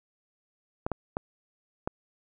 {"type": "clicks", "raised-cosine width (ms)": 1, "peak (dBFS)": -15, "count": 4, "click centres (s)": [0.865, 0.917, 1.169, 1.875], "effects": []}